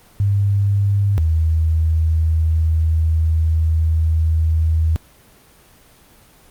sine tone pair in turn, 100.2 / 80.11 Hz, G2 / E2, +38 / -49 cents, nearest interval major third, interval 387 cents, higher first, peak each -13 dBFS, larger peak neither, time 0.2-1.18 / 1.18-4.96 s, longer second, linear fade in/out 0 ms, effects pink hiss -49 dBFS RMS until 6.5 s + Opus 24 kbps

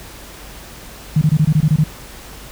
sine tone bursts, 153.6 Hz, D#3, 22 cents flat, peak -9 dBFS, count 9, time 1.16-1.839 s, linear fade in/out 5 ms, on 55 ms, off 23 ms, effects added 50 Hz sine -40 dBFS peak until 2.51 s + pink hiss -37 dBFS RMS until 2.51 s

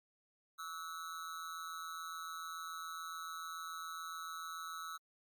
square tone with amplitude modulation, 1301 Hz, E6, 23 cents flat, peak -40 dBFS, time 0.58-4.98 s, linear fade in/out 20 ms, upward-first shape sine, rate 167 Hz, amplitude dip 85%, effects Opus 48 kbps

